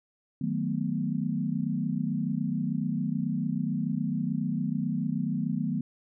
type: chord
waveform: sine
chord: B dominant seventh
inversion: first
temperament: equal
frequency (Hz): 155.56 / 185 / 220 / 246.9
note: D#3 / F#3 / A3 / B3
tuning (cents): 0 / 0 / 0 / 0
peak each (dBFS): -32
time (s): 0.41-5.81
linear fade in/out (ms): 5
effects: none